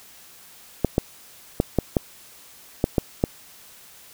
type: clicks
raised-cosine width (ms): 2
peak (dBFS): -4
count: 8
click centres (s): 0.847 / 0.981 / 1.601 / 1.787 / 1.968 / 2.841 / 2.982 / 3.239
effects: white hiss -48 dBFS RMS until 4.13 s